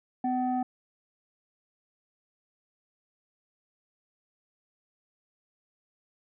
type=tone pair together; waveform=sine; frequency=252.7 / 757.2 Hz; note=B3 / F#5; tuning=+40 / +40 cents; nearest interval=octave + perfect fifth; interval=1900 cents; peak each=-27 dBFS; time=0.24-0.63 s; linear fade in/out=5 ms; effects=tanh soft clip ceiling -21 dBFS